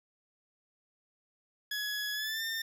20% pulse tone with pitch glide, 1685 to 1805.9 Hz, G#6 to A6, +25 to +45 cents, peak -28 dBFS, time 1.71-2.62 s, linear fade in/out 5 ms, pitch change +120 cents, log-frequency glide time 2.13-2.44 s, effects none

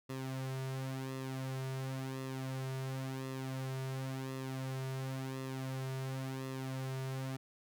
sawtooth tone with flanger, 132.2 Hz, C3, 18 cents sharp, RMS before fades -40 dBFS, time 0.09-7.37 s, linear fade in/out 10 ms, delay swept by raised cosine 1.3 to 3.7 ms, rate 0.94 Hz, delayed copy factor -0.65, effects none

